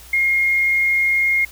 sine tone, 2139 Hz, C7, 38 cents sharp, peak -14 dBFS, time 0.13-1.45 s, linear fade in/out 5 ms, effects added 60 Hz sine -43 dBFS peak until 1.51 s + white hiss -43 dBFS RMS until 1.51 s

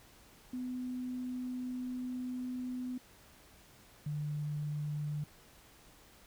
sine tone pair in turn, 251.4 / 148.67 Hz, B3 / D3, +31 / +22 cents, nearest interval major sixth, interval 909 cents, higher first, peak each -36 / -34 dBFS, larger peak second, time 0.53-2.98 / 4.06-5.24 s, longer first, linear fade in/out 5 ms, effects pink hiss -60 dBFS RMS until 6.26 s

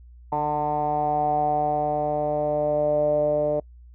10% pulse tone with low-pass filter sweep, 149.3 Hz, D3, 29 cents sharp, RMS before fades -23 dBFS, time 0.32-3.6 s, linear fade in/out 5 ms, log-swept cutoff 860 to 560 Hz, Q 8.1, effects noise-tail reverb RT60 0.1 s tail -26 dB re dry + added 60 Hz sine -44 dBFS peak until 3.94 s

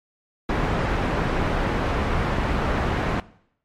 pink low-pass noise, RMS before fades -23 dBFS, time 0.49-3.2 s, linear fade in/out 2 ms, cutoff 1800 Hz, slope 12 dB/octave, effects noise-tail reverb RT60 0.7 s tail -20 dB re dry + MP3 64 kbps

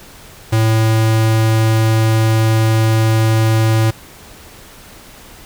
square tone, 111.1 Hz, A2, 17 cents sharp, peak -11 dBFS, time 0.52-3.91 s, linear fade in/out 10 ms, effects pink hiss -39 dBFS RMS until 5.45 s

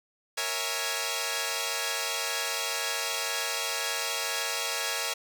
5% pulse chord, A# half-diminished seventh, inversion none, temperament equal, 466.2 / 554.4 / 659.3 / 830.6 Hz, A#4 / C#5 / E5 / G#5, 0 / 0 / 0 / 0 cents, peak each -23 dBFS, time 0.37-5.14 s, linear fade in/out 10 ms, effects none

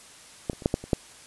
clicks, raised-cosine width 2 ms, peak -12 / -26 / -27 / -7 / -9 / -25 / -7 dBFS, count 7, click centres 0.498 / 0.532 / 0.622 / 0.659 / 0.741 / 0.84 / 0.932 s, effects white hiss -49 dBFS RMS until 1.26 s + resampled to 24000 Hz

